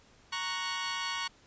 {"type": "chord", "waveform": "15% pulse", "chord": "F# major", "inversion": "first", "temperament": "equal", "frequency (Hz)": [932.3, 1108.7, 1480], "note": ["A#5", "C#6", "F#6"], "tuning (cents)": [0, 0, 0], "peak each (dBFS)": [-31, -29, -32], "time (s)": [0.32, 1.28], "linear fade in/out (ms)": 10, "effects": ["pink hiss -61 dBFS RMS until 1.46 s", "resampled to 16000 Hz"]}